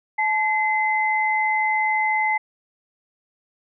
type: tone pair together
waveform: sine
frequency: 863 / 2053 Hz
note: A5 / C7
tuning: -34 / -33 cents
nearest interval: octave + minor third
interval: 1501 cents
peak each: -21 dBFS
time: 0.18-2.38 s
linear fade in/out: 10 ms
effects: none